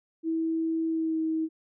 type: tone with pitch glide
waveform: sine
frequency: 324.9 to 319.3 Hz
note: E4 to D#4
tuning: -25 to +45 cents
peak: -25 dBFS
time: 0.23-1.49 s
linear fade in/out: 50 ms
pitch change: -30 cents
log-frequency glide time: 0.88-1.19 s
effects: none